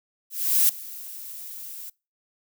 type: noise with ADSR envelope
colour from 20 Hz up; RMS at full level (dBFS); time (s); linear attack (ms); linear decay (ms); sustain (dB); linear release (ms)
violet; -17; 0.3-1.9; 390; 4; -21; 8
effects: noise-tail reverb RT60 0.3 s tail -25 dB re dry